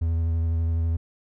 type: tone with vibrato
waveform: triangle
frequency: 82.41 Hz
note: E2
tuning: in tune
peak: -19 dBFS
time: 0.01-0.97 s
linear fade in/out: 10 ms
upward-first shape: sine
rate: 12 Hz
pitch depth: 19 cents each way
effects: none